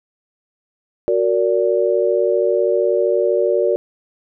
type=chord; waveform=sine; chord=Gb augmented; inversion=none; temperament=just; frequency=370 / 462.5 / 578.1 Hz; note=Gb4 / Bb4 / D5; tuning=0 / -14 / -27 cents; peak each=-18 dBFS; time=1.08-3.76 s; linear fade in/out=0 ms; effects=none